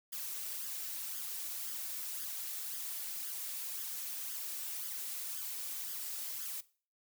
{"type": "noise with flanger", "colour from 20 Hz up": "blue", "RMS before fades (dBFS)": -41, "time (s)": [0.12, 6.61], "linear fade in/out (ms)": 10, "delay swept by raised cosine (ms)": [0.6, 3.5], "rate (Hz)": 1.9, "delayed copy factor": 0.65, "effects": ["noise-tail reverb RT60 0.4 s tail -19 dB re dry"]}